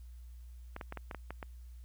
clicks, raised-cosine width 0.5 ms, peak -26 dBFS, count 8, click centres 0.764 / 0.812 / 0.924 / 0.973 / 1.112 / 1.147 / 1.306 / 1.428 s, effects added 60 Hz sine -47 dBFS peak until 1.84 s + white hiss -71 dBFS RMS until 1.84 s

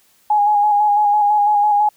sine tone with vibrato, 830.6 Hz, G#5, in tune, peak -11 dBFS, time 0.3-1.89 s, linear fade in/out 5 ms, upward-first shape square, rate 6 Hz, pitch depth 25 cents each way, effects white hiss -56 dBFS RMS until 1.96 s

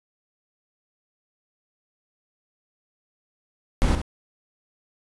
brown noise with echo, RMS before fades -19 dBFS, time 3.82-3.95 s, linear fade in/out 0 ms, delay 66 ms, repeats 1, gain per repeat -7 dB, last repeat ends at 4.016 s, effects resampled to 24000 Hz

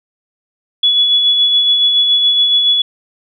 sine tone with tremolo, 3400 Hz, G#7, 40 cents sharp, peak -7 dBFS, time 0.83-2.82 s, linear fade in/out 5 ms, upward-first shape sine, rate 7.1 Hz, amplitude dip 35%, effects none

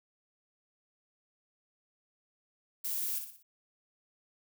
violet noise with echo, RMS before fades -35 dBFS, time 2.84-3.19 s, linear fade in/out 10 ms, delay 60 ms, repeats 4, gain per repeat -7 dB, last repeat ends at 3.43 s, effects none

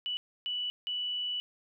sine tone bursts at uneven times, 2960 Hz, F#7, in tune, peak -31 dBFS, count 3, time 0.06-0.17 / 0.46-0.7 / 0.87-1.4 s, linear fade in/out 0 ms, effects none

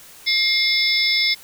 sine tone cluster, 2130 / 3519 / 3942 / 4607 / 5220 Hz, C7 / A7 / B7 / D8 / E8, +30 / 0 / -4 / -34 / -18 cents, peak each -20 / -23 / -26 / -29 / -20 dBFS, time 0.26-1.35 s, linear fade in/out 20 ms, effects white hiss -44 dBFS RMS until 1.43 s

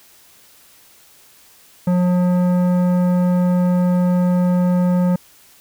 sine tone with tanh clipping, 179.3 Hz, F3, 46 cents sharp, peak -15 dBFS, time 1.87-5.16 s, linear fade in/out 5 ms, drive 13 dB, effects white hiss -49 dBFS RMS until 5.6 s

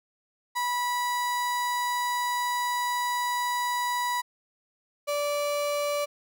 35% pulse tone pair in turn, 978 / 581.5 Hz, B5 / D5, -17 / -17 cents, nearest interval major sixth, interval 900 cents, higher first, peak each -24 dBFS, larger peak neither, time 0.55-4.22 / 5.07-6.06 s, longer first, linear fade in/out 20 ms, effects none

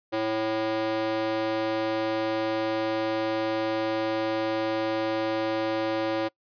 square tone with high-pass filter, 110 Hz, A2, in tune, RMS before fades -27 dBFS, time 0.12-6.29 s, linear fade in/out 20 ms, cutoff 430 Hz, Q 3.7, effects noise-tail reverb RT60 0.1 s tail -24 dB re dry + resampled to 11025 Hz

